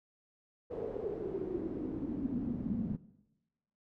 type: noise with band-pass filter sweep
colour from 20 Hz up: brown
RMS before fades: -37 dBFS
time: 0.7-2.97 s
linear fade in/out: 20 ms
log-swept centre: 480 to 200 Hz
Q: 7.2
effects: noise-tail reverb RT60 1.0 s tail -18 dB re dry